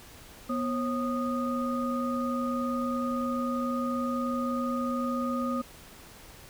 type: tone cluster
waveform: sine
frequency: 244.7 / 541 / 1236 Hz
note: B3 / C#5 / D#6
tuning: -16 / -42 / -12 cents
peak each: -29 / -35 / -33 dBFS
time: 0.49-5.62 s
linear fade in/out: 10 ms
effects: pink hiss -50 dBFS RMS until 6.49 s